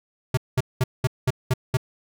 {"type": "tone bursts", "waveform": "square", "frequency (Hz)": 128, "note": "C3", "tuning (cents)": -38, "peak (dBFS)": -18, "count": 7, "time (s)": [0.34, 1.771], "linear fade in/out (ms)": 5, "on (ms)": 33, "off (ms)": 200, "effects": []}